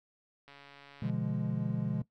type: click train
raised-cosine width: 0.3 ms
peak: -37 dBFS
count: 88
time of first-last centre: 0.48-1.097 s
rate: 141 Hz
type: chord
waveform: triangle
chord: B diminished seventh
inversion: none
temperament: equal with one note detuned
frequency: 123.47 / 146.83 / 171.71 / 207.7 Hz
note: B2 / D3 / F3 / Ab3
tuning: 0 / 0 / -29 / 0 cents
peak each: -34 dBFS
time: 1.02-2.02 s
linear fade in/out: 5 ms
effects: noise-tail reverb RT60 0.1 s tail -17 dB re dry